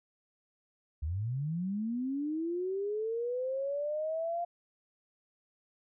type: linear sweep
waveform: sine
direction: up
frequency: 69.8 to 698.5 Hz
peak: -31 dBFS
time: 1.02-4.45 s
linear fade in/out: 10 ms
effects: none